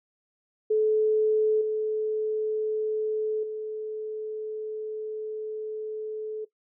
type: tone with level steps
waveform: sine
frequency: 432 Hz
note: A4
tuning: 32 cents flat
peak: -19 / -24 / -30 dBFS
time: 0.7-6.45 s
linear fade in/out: 10 ms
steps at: 1.61 / 3.43 s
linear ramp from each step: 5 ms
effects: noise-tail reverb RT60 0.1 s tail -17 dB re dry